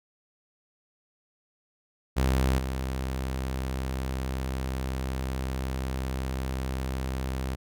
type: tone with level steps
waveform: sawtooth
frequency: 65.41 Hz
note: C2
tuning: in tune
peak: -18 / -25 dBFS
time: 2.16-7.56 s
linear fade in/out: 20 ms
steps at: 2.58 s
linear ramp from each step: 5 ms
effects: none